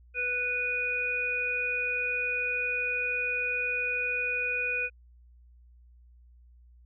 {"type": "harmonic tone", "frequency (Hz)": 493.9, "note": "B4", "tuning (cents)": 0, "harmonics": [1, 3, 5], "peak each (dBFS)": [-38, -35, -28], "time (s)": [0.14, 4.9], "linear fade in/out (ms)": 50, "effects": ["added 60 Hz sine -53 dBFS peak until 6.85 s"]}